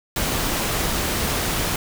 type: noise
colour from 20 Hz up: pink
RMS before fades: -23 dBFS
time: 0.16-1.76 s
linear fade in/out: 2 ms
effects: none